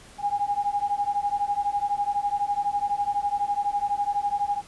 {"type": "beating tone pair", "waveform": "sine", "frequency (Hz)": [810, 822], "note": ["G#5", "G#5"], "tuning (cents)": [-43, -18], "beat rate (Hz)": 12, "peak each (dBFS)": -26, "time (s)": [0.18, 4.62], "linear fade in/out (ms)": 50, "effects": ["pink hiss -49 dBFS RMS until 4.67 s", "resampled to 24000 Hz"]}